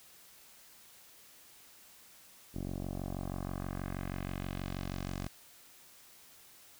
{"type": "tone with low-pass filter sweep", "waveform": "10% pulse", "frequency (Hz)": 46.25, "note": "F#1", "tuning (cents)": 0, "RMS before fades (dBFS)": -39, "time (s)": [2.54, 5.28], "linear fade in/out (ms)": 10, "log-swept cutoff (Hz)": [420, 8000], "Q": 1.3, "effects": ["white hiss -58 dBFS RMS until 6.79 s"]}